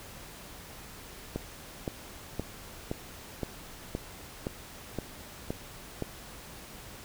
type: click train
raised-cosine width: 2 ms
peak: -18 dBFS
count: 10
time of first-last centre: 1.36-6.023 s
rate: 1.93 Hz
effects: pink hiss -47 dBFS RMS until 7.04 s